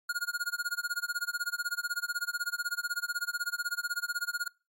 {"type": "tone with tremolo", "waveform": "square", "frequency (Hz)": 1432, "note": "F6", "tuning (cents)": 43, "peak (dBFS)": -28, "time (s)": [0.09, 4.48], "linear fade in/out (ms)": 5, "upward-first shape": "sine", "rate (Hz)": 16, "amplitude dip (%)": 100, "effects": ["noise-tail reverb RT60 0.3 s tail -25 dB re dry", "MP3 96 kbps"]}